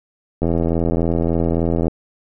click train, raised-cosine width 2 ms, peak -6 dBFS, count 123, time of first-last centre 0.42-1.881 s, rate 83.5 Hz, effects none

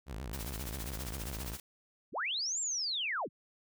sawtooth tone with vibrato, 60.2 Hz, B1, 44 cents flat, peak -35 dBFS, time 0.06-1.58 s, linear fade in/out 50 ms, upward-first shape sine, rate 7.5 Hz, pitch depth 300 cents each way
white noise with tremolo, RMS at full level -42 dBFS, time 0.33-1.6 s, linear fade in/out 2 ms, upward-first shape sine, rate 15 Hz, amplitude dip 75%
sine linear two-way sweep, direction up then down, 69.3 to 7540 to 69.3 Hz, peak -32 dBFS, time 2.12-3.29 s, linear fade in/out 50 ms, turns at 2.6 s
effects none

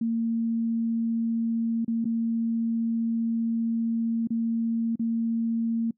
sine tone with dropouts, 228.8 Hz, A#3, 32 cents flat, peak -23 dBFS, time 0.01-5.91 s, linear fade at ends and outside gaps 5 ms, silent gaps 1.848-1.879 / 2.045-2.053 / 4.273-4.304 / 4.957-4.994 s, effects noise-tail reverb RT60 0.1 s tail -24 dB re dry

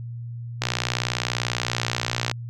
click train, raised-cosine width 0.2 ms, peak -5 dBFS, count 103, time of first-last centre 0.62-2.314 s, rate 60.2 Hz, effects added 118 Hz sine -31 dBFS peak until 2.49 s

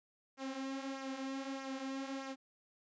sawtooth tone with flanger, 268.7 Hz, C4, 46 cents sharp, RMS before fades -42 dBFS, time 0.37-2.36 s, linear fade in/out 50 ms, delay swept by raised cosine 0.24 to 6.14 ms, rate 1.6 Hz, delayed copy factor -0.6, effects resampled to 16000 Hz + 12-bit

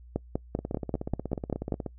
two click trains, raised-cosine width 2 ms, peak -19 / -14 dBFS, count 22 / 9, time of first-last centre 0.59-1.863 / 0.16-1.722 s, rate 16.5 / 5.12 Hz, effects noise-tail reverb RT60 0.1 s tail -25 dB re dry + added 60 Hz sine -47 dBFS peak until 1.98 s

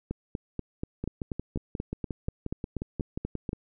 two click trains, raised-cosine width 3 ms, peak -19 / -18 dBFS, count 15 / 15, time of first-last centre 1.04-3.531 / 0.11-3.492 s, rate 5.62 / 4.14 Hz, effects none

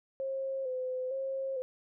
sine tone with vibrato, 523.3 Hz, C5, in tune, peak -32 dBFS, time 0.2-1.62 s, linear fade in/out 0 ms, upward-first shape square, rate 1.1 Hz, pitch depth 42 cents each way, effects none

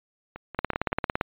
two click trains, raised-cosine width 0.5 ms, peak -9 / -23 dBFS, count 12 / 4, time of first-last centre 0.59-1.211 / 0.36-0.921 s, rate 17.7 / 5.35 Hz, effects resampled to 8000 Hz

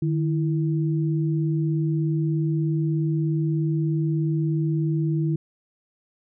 sine tone pair together, 152.79 / 329.6 Hz, D#3 / E4, -31 / 0 cents, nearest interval octave + minor second, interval 1331 cents, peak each -21 / -27 dBFS, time 0.02-5.36 s, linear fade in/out 5 ms, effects none

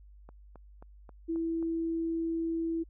click train, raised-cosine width 1 ms, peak -36 dBFS, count 6, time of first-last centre 0.29-1.627 s, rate 3.74 Hz
sine tone, 329.6 Hz, E4, in tune, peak -29 dBFS, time 1.28-2.84 s, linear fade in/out 20 ms
effects added 50 Hz sine -51 dBFS peak until 2.89 s

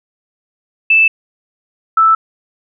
sine tone pair in turn, 2637 / 1318.5 Hz, E7 / E6, 0 / 0 cents, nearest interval octave, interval 1200 cents, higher first, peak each -6 dBFS, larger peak neither, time 0.9-1.08 / 1.97-2.15 s, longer neither, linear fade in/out 5 ms, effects none

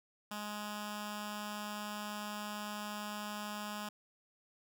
10% pulse tone with notch filter, 208.9 Hz, G#3, 10 cents sharp, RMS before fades -42 dBFS, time 0.31-3.89 s, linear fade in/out 5 ms, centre 450 Hz, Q 0.81, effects none

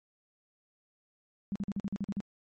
sine tone bursts, 199.6 Hz, G3, 32 cents sharp, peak -30 dBFS, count 9, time 1.52-2.204 s, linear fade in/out 0 ms, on 36 ms, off 45 ms, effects MP3 32 kbps

